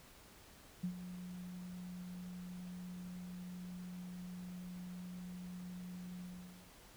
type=tone with ADSR envelope; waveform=sine; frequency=180 Hz; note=F#3; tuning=47 cents flat; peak=-34 dBFS; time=0.83-6.71 s; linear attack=11 ms; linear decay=86 ms; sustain=-11 dB; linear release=490 ms; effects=pink hiss -60 dBFS RMS until 6.96 s